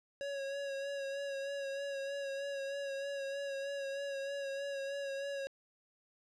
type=tone with vibrato; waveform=square; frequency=554.4 Hz; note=C#5; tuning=in tune; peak=-38 dBFS; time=0.21-5.47 s; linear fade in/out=0 ms; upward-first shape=sine; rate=3.2 Hz; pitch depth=28 cents each way; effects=low-pass 6000 Hz 12 dB/octave